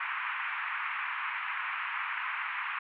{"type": "band-pass noise", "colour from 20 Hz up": "pink", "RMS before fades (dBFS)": -35, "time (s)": [0, 2.79], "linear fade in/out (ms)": 5, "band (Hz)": [990, 2600], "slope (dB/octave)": 48, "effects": []}